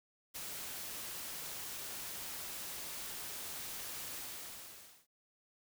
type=noise with ADSR envelope; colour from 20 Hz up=white; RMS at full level=-42 dBFS; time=0.34-5.07 s; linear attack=22 ms; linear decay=11 ms; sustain=-2 dB; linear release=900 ms; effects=none